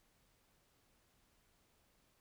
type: silence
effects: pink hiss -74 dBFS RMS until 2.2 s